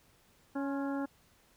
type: harmonic tone with a mistuned harmonic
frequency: 277.9 Hz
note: C#4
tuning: 4 cents sharp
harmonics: 1 / 2 / 3 / 4 / 5 / 6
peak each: -33 / -41 / -43 / -48 / -46 / -51 dBFS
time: 0.55-1.06 s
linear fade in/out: 10 ms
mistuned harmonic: 4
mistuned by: -54 cents
effects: pink hiss -66 dBFS RMS until 1.56 s